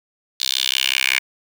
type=tone with high-pass filter sweep; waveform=10% pulse; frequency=65.41 Hz; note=C2; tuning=in tune; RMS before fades=-20 dBFS; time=0.4-1.19 s; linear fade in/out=5 ms; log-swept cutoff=4000 to 2200 Hz; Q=3.8; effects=none